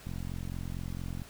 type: click train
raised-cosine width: 5 ms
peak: -26 dBFS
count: 52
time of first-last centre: 0.07-1.219 s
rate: 44.4 Hz
effects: added 50 Hz sine -57 dBFS peak until 1.29 s + pink hiss -52 dBFS RMS until 1.29 s